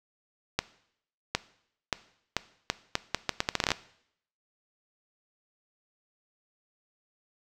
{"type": "accelerating click train", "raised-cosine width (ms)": 0.2, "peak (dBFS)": -7, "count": 17, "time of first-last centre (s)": [0.59, 3.717], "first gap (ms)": 760, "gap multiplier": 0.76, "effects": ["noise-tail reverb RT60 0.7 s tail -18 dB re dry"]}